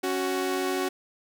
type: tone pair together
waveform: sawtooth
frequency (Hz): 277.2 / 371.9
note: C#4 / F#4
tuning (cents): 0 / +9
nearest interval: perfect fourth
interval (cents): 509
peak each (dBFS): -27 / -23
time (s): 0.03-0.89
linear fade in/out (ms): 10
effects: none